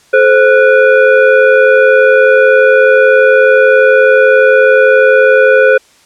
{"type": "tone with frequency modulation", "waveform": "sine", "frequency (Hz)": 523.3, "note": "C5", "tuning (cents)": 0, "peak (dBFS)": -3, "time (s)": [0.13, 5.78], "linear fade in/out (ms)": 10, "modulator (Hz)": 955, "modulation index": 1.1, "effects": ["white hiss -46 dBFS RMS until 6.05 s", "low-pass 8000 Hz 12 dB/octave"]}